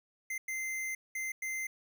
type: tone bursts at uneven times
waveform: square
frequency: 2078 Hz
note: C7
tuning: 12 cents flat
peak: -35 dBFS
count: 4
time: 0.3-0.38 / 0.48-0.95 / 1.15-1.32 / 1.42-1.67 s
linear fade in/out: 5 ms
effects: none